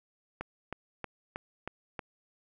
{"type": "click train", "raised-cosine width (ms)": 0.5, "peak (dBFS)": -21, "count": 6, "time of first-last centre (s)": [0.41, 1.992], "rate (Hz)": 3.16, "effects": []}